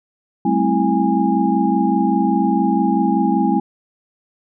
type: tone cluster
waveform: sine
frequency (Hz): 192.6 / 217.6 / 263.2 / 328.6 / 821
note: G3 / A3 / C4 / E4 / G#5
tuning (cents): -30 / -19 / +10 / -5 / -20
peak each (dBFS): -20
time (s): 0.45-3.6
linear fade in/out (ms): 5
effects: none